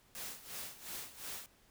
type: noise with tremolo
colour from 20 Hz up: white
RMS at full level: -43 dBFS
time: 0.15-1.46 s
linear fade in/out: 0 ms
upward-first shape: sine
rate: 2.8 Hz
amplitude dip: 80%
effects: pink hiss -67 dBFS RMS until 1.7 s